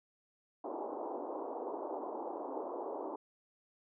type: band-pass noise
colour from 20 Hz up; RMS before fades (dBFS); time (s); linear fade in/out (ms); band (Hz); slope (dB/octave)
pink; -41; 0.64-3.16; 5; 290 to 1000; 48
effects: none